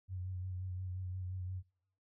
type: tone with vibrato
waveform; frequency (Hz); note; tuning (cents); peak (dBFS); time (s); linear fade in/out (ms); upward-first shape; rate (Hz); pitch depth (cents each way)
sine; 92.1; F#2; -7; -38; 0.08-1.63; 50; sine; 5.7; 32
effects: noise-tail reverb RT60 0.7 s tail -24 dB re dry